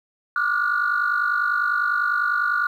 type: tone cluster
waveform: sine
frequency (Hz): 1179 / 1409 / 1459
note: D6 / F6 / F#6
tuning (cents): +6 / +15 / -25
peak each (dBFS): -24 / -22 / -22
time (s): 0.36-2.67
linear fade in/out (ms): 2
effects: tanh soft clip ceiling -12 dBFS + 9-bit